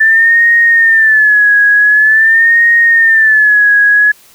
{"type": "tone with vibrato", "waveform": "sine", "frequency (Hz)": 1760, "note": "A6", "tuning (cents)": 0, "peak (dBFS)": -4, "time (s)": [0, 4.12], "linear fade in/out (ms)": 10, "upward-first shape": "sine", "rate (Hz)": 0.46, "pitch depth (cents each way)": 100, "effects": ["white hiss -43 dBFS RMS until 4.34 s"]}